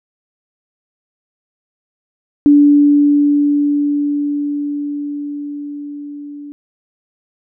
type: tone with level ramp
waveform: sine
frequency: 290 Hz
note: D4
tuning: 22 cents flat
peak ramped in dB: -4 to -28 dBFS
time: 2.46-6.52 s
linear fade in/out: 0 ms
effects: none